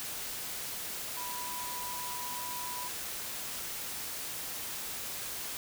sine tone in noise, 984 Hz, B5, 7 cents flat, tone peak -40 dBFS, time 1.17-2.88 s, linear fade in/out 0 ms, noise white, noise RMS -39 dBFS, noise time 0-5.57 s, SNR -4 dB, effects none

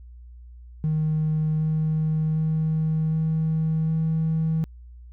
triangle tone with pitch steps, 155.56 / 156.73 / 157.91 / 159.1 / 160.3 Hz, D#3 / D#3 / D#3 / D#3 / E3, 0 / +13 / +26 / +39 / -48 cents, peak -17 dBFS, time 0.84-4.64 s, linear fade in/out 0 ms, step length 760 ms, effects tanh soft clip ceiling -17 dBFS + added 60 Hz sine -41 dBFS peak until 5.12 s

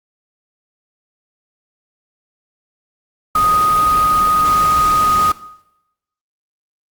sine tone in noise, 1244.5 Hz, D#6, in tune, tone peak -11 dBFS, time 3.35-5.32 s, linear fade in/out 5 ms, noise pink, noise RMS -25 dBFS, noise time 3.35-5.32 s, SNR +11 dB, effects noise-tail reverb RT60 0.9 s tail -18 dB re dry + Opus 48 kbps

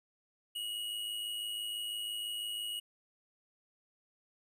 square tone with amplitude modulation, 2896 Hz, F#7, 38 cents flat, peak -35 dBFS, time 0.55-2.8 s, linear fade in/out 10 ms, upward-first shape sine, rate 106 Hz, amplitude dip 45%, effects 12-bit

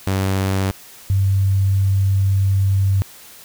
sawtooth / sine tone pair in turn, 96 / 97.28 Hz, G2 / G2, -36 / -13 cents, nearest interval unison, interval 23 cents, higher second, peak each -13 dBFS, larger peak neither, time 0.07-0.71 / 1.1-3.02 s, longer second, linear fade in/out 0 ms, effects white hiss -42 dBFS RMS until 3.44 s

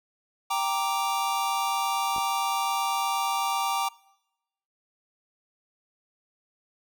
square chord, G minor, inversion none, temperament equal, 784 / 932.3 / 1174.7 Hz, G5 / Bb5 / D6, 0 / 0 / 0 cents, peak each -30 dBFS, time 0.5-3.89 s, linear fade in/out 10 ms
clicks, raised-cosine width 2 ms, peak -29 dBFS, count 2, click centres 2.163 / 2.182 s
effects noise-tail reverb RT60 0.9 s tail -23 dB re dry

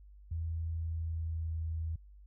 sine tone with pitch glide, 82 to 80.92 Hz, E2 to E2, -9 to -32 cents, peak -33 dBFS, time 0.31-1.96 s, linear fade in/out 5 ms, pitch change -23 cents, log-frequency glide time 0.81-1.66 s, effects added 50 Hz sine -52 dBFS peak until 2.26 s

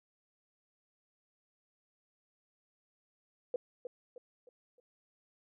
sine tone with echo, 493.9 Hz, B4, in tune, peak -30 dBFS, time 3.54-3.56 s, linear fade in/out 2 ms, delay 310 ms, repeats 4, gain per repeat -8 dB, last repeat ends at 4.8 s, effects none

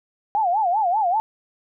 sine tone with vibrato, 782 Hz, G5, 4 cents flat, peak -17 dBFS, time 0.35-1.2 s, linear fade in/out 0 ms, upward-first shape sine, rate 5.1 Hz, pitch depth 220 cents each way, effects none

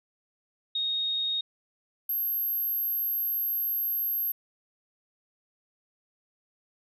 sine tone pair in turn, 3729 / 12543 Hz, A#7 / G9, 0 / 0 cents, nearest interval octave + major sixth, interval 2100 cents, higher second, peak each -26 dBFS, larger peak neither, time 0.75-1.41 / 2.09-4.32 s, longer second, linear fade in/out 5 ms, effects none

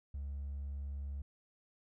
triangle tone with hard clipping, 70.1 Hz, C#2, 20 cents sharp, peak -38 dBFS, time 0.14-1.22 s, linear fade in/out 5 ms, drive 2 dB, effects none

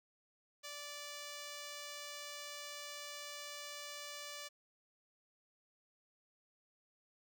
5% pulse tone, 584 Hz, D5, 10 cents flat, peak -34 dBFS, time 0.63-4.49 s, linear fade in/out 20 ms, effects none

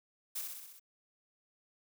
blue noise with echo, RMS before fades -38 dBFS, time 0.35-0.42 s, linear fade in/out 10 ms, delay 63 ms, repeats 6, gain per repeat -3 dB, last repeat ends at 0.798 s, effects none

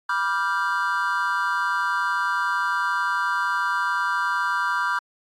triangle chord, G dominant seventh, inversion first, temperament equal with one note detuned, 978.1 / 1174.7 / 1396.9 / 1568 Hz, B5 / D6 / F6 / G6, -17 / 0 / 0 / 0 cents, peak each -25 dBFS, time 0.09-4.99 s, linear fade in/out 5 ms, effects AAC 64 kbps

